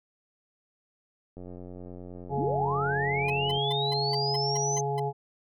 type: click train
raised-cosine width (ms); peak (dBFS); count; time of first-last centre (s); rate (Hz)
2; -30; 199; 1.37-3.577; 89.7
type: harmonic tone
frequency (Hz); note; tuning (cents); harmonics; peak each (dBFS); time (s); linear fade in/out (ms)
140.1; C#3; +19; 1 / 3 / 5 / 6; -31 / -31 / -36 / -32; 2.29-5.13; 50
type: linear sweep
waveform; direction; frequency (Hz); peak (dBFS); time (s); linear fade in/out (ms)
sine; up; 190 to 6272; -29; 2.37-4.81; 10
type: tone bursts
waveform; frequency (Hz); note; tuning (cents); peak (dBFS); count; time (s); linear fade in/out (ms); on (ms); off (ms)
15% pulse; 1016; B5; +49; -31; 9; 3.28-4.998; 5; 22; 190
effects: none